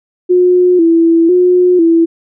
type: tone with vibrato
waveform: sine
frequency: 345.8 Hz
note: F4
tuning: 17 cents flat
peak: -5 dBFS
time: 0.29-2.06 s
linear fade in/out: 20 ms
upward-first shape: square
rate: 1 Hz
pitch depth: 72 cents each way
effects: none